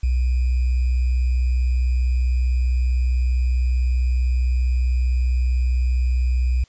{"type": "tone with sample-and-hold", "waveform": "sine", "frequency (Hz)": 62.3, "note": "B1", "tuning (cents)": 16, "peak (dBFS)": -16, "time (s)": [0.03, 6.64], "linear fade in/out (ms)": 5, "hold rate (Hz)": 2450, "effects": ["white hiss -57 dBFS RMS until 6.68 s", "resampled to 16000 Hz"]}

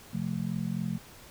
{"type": "chord", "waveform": "sine", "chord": "F major", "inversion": "second", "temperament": "just", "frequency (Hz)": [130.96, 174.61, 218.3], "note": ["C3", "F3", "A3"], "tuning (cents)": [2, 0, -13], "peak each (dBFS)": [-36, -32, -34], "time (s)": [0.13, 0.98], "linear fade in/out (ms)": 10, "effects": ["pink hiss -51 dBFS RMS until 1.3 s"]}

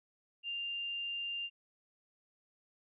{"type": "tone", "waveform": "sine", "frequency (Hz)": 2794, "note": "F7", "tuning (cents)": 0, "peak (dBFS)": -36, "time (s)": [0.43, 1.5], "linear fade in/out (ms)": 50, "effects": []}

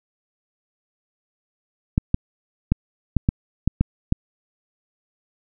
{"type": "clicks", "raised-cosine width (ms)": 5, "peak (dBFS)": -4, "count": 8, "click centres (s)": [1.979, 2.144, 2.72, 3.167, 3.289, 3.676, 3.81, 4.124], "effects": []}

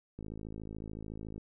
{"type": "click train", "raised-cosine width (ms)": 3, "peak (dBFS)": -30, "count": 65, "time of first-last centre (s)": [0.19, 1.38], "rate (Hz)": 53.8, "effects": []}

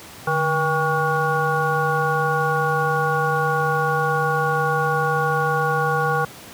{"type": "harmonic tone with a mistuned harmonic", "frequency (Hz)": 159.8, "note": "D#3", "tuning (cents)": 47, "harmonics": [1, 3, 5, 7, 9], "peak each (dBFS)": [-24, -24, -24, -24, -24], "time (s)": [0.27, 6.25], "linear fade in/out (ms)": 5, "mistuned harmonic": 1, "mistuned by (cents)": -120, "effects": ["pink hiss -40 dBFS RMS until 6.53 s", "high-pass 100 Hz 12 dB/octave"]}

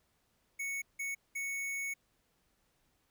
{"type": "tone bursts at uneven times", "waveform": "square", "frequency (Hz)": 2217, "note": "C#7", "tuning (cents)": 0, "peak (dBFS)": -36, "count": 3, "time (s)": [[0.59, 0.82], [0.99, 1.15], [1.35, 1.94]], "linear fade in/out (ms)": 10, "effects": ["pink hiss -75 dBFS RMS until 3.1 s"]}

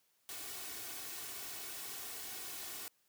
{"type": "noise with comb filter", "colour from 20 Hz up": "white", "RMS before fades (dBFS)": -45, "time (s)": [0.29, 2.88], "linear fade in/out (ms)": 0, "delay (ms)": 2.7, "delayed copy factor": 0.6, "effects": ["white hiss -75 dBFS RMS until 3.08 s", "high-pass 80 Hz 12 dB/octave"]}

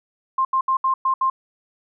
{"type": "tone bursts at uneven times", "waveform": "sine", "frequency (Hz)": 1056, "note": "C6", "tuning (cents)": 16, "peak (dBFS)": -16, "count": 6, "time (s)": [[0.38, 0.45], [0.53, 0.61], [0.68, 0.77], [0.84, 0.94], [1.05, 1.14], [1.21, 1.3]], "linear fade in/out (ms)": 5, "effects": []}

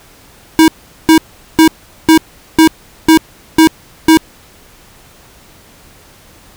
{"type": "tone bursts", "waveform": "square", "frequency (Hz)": 320, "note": "D#4", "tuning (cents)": 49, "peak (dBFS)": -3, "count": 8, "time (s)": [0.59, 4.172], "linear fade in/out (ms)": 0, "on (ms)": 89, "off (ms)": 410, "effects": ["pink hiss -42 dBFS RMS until 6.56 s"]}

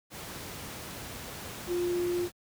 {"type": "tone in noise", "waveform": "sine", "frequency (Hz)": 352.1, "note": "F4", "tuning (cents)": 14, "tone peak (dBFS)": -27, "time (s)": [1.67, 2.29], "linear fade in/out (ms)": 50, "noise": "pink", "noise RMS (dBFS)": -41, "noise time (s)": [0.1, 2.32], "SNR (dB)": 11, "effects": ["high-pass 60 Hz 12 dB/octave"]}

